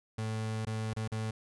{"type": "tone with dropouts", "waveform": "35% pulse", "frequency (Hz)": 110, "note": "A2", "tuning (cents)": 0, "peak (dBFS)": -31, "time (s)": [0.18, 1.31], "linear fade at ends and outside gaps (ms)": 5, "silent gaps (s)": [[0.652, 0.669], [0.935, 0.964], [1.077, 1.118]], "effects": ["resampled to 24000 Hz"]}